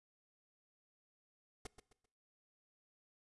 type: noise with echo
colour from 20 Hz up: pink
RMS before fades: -45 dBFS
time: 1.65-1.67 s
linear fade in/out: 5 ms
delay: 130 ms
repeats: 3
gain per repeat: -10 dB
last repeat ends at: 2.06 s
effects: noise-tail reverb RT60 0.9 s tail -23 dB re dry + resampled to 24000 Hz